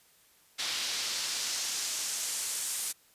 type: noise with band-pass filter sweep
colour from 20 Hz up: pink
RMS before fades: -34 dBFS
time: 0.58-2.93 s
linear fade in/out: 20 ms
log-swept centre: 4100 to 9200 Hz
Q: 1.3
effects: white hiss -63 dBFS RMS until 3.14 s + resampled to 32000 Hz